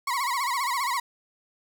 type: tone with vibrato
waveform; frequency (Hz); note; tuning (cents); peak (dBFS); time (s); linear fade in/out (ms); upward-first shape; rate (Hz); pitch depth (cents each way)
35% pulse; 1035; C6; -19; -23; 0.07-1; 5; sine; 15; 150
effects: none